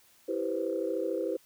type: chord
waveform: sine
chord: C major seventh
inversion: first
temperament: equal with one note detuned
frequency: 329.6 / 392 / 489.9 / 523.3 Hz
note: E4 / G4 / B4 / C5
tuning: 0 / 0 / -14 / 0 cents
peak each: -34 dBFS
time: 0.28-1.37 s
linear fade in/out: 10 ms
effects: tanh soft clip ceiling -18 dBFS + white hiss -62 dBFS RMS until 1.45 s